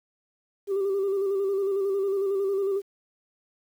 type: tone with vibrato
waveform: sine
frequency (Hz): 392.8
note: G4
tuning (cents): +4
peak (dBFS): -21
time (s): 0.67-2.82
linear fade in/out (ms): 50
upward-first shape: square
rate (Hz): 11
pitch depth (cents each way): 35
effects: tanh soft clip ceiling -21 dBFS + 9-bit

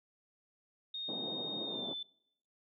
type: tone with pitch glide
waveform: sine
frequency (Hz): 3702 to 3521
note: A#7 to A7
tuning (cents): -13 to 0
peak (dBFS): -38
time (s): 0.94-2.03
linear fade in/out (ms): 5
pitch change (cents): -87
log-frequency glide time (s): 1.63-1.91
type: band-pass noise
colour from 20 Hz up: pink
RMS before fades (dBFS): -44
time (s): 1.08-1.94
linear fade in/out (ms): 10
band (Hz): 200 to 750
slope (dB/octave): 24
effects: noise-tail reverb RT60 0.8 s tail -25 dB re dry

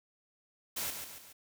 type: noise with echo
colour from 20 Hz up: white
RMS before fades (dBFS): -36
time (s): 0.76-0.91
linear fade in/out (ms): 10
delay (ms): 140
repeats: 3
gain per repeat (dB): -6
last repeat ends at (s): 1.33
effects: none

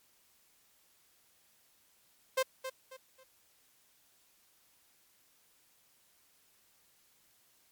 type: tone with echo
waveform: sawtooth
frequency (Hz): 523.3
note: C5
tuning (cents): 0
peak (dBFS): -23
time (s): 2.37-2.43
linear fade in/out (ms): 10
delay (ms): 270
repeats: 3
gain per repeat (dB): -10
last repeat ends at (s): 3.24
effects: white hiss -68 dBFS RMS until 7.71 s + MP3 96 kbps

